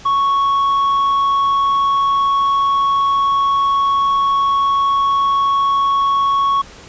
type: tone with tanh clipping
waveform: triangle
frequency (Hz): 1108.7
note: C#6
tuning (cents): 0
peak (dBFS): -13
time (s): 0.05-6.62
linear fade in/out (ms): 10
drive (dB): 8
effects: pink hiss -39 dBFS RMS until 6.88 s + resampled to 16000 Hz